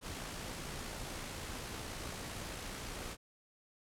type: noise with amplitude modulation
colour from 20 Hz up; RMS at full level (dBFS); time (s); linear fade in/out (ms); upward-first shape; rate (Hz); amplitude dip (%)
pink; -42; 0.01-3.17; 50; sine; 57.8; 30
effects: low-pass 11000 Hz 12 dB/octave